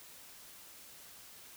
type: silence
effects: white hiss -54 dBFS RMS until 1.56 s